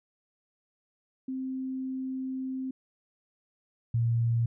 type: tone pair in turn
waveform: sine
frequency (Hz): 261.6 / 116.53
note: C4 / A#2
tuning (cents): 0 / 0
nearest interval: octave + major second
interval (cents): 1400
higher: first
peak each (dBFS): -31 / -23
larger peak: second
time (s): 1.28-2.71 / 3.94-4.46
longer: first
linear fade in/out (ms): 5
effects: none